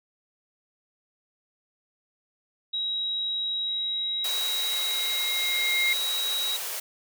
sine tone, 3838 Hz, A#7, 50 cents sharp, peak -26 dBFS, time 2.73-6.57 s, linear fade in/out 10 ms
sine tone with exponential growth, 2123 Hz, C7, 25 cents sharp, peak -21 dBFS, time 3.67-5.93 s, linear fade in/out 2 ms, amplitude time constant 490 ms
white high-pass noise, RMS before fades -33 dBFS, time 4.24-6.8 s, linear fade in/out 5 ms, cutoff 400 Hz, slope 48 dB/octave
effects none

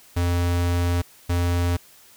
square tone pair in turn, 87.31 / 87.31 Hz, F2 / F2, 0 / 0 cents, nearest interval unison, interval 0 cents, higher neither, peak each -20 dBFS, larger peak neither, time 0.16-1.02 / 1.29-1.77 s, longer first, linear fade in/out 10 ms, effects white hiss -51 dBFS RMS until 2.16 s

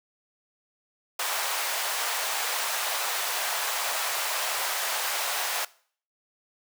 pink high-pass noise, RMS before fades -29 dBFS, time 1.19-5.65 s, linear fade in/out 5 ms, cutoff 650 Hz, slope 24 dB/octave, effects noise-tail reverb RT60 0.5 s tail -21 dB re dry

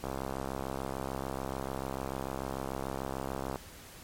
click train, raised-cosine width 1 ms, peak -21 dBFS, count 236, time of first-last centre 0.04-3.558 s, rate 66.8 Hz, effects pink hiss -50 dBFS RMS until 4.03 s + MP3 64 kbps

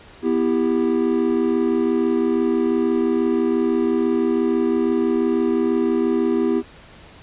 triangle chord, E minor, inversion second, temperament just, 247.2 / 329.6 / 395.6 Hz, B3 / E4 / G4, +2 / 0 / +16 cents, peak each -19 dBFS, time 0.22-6.63 s, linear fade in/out 50 ms, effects pink hiss -45 dBFS RMS until 7.22 s + resampled to 8000 Hz

